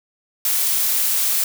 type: noise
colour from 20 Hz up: blue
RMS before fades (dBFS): -19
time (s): 0.45-1.44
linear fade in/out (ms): 2
effects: none